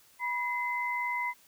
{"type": "tone pair together", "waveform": "sine", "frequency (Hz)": [976.9, 2051], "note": ["B5", "C7"], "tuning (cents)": [-19, -35], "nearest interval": "octave + minor second", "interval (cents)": 1284, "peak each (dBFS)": [-32, -32], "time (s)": [0.19, 1.34], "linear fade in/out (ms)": 50, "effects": ["white hiss -61 dBFS RMS until 1.47 s"]}